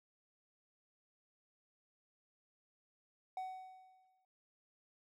triangle tone with exponential decay, 750 Hz, F#5, 23 cents sharp, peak -36 dBFS, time 3.37-4.25 s, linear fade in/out 2 ms, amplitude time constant 190 ms, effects none

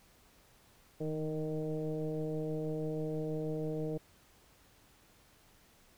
sine tone with frequency modulation, 311.1 Hz, D#4, in tune, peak -33 dBFS, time 1-3.98 s, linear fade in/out 10 ms, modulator 154 Hz, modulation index 1.6, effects pink hiss -64 dBFS RMS until 5.97 s

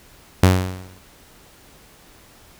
sawtooth tone with exponential decay, 92.5 Hz, F#2, in tune, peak -4 dBFS, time 0.43-0.99 s, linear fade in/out 5 ms, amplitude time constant 120 ms, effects pink hiss -49 dBFS RMS until 2.59 s

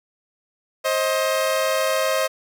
sawtooth tone pair together, 530.4 / 630 Hz, C5 / D#5, +23 / +21 cents, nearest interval minor third, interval 298 cents, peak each -18 dBFS, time 0.84-2.28 s, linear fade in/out 20 ms, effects none

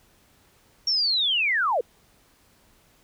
sine linear sweep, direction down, 5588 to 426.9 Hz, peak -20 dBFS, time 0.87-1.81 s, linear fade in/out 5 ms, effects pink hiss -60 dBFS RMS until 3.03 s

